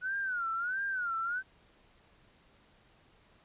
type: tone with vibrato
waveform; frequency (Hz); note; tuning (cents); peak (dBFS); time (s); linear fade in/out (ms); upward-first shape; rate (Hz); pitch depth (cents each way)
sine; 1461; F#6; -22; -31; 0.01-1.43; 50; sine; 1.5; 160
effects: pink hiss -64 dBFS RMS until 3.44 s + resampled to 8000 Hz